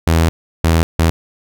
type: tone bursts at uneven times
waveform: sawtooth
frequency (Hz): 82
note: E2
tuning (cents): -9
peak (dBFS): -6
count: 3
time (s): 0.07-0.29 / 0.64-0.83 / 0.99-1.1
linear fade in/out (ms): 0
effects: none